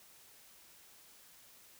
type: silence
effects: white hiss -60 dBFS RMS until 1.79 s